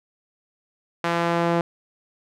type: tone with band-pass filter sweep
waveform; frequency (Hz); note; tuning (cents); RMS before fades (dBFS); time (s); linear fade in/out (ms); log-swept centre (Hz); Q
sawtooth; 170; F3; -46; -22; 1.04-1.61; 2; 1300 to 610; 0.71
effects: none